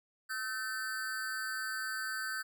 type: tone with amplitude modulation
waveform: square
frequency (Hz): 1536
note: G6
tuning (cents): -36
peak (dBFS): -32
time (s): 0.29-2.43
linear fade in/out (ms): 20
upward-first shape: sine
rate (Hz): 240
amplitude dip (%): 90
effects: none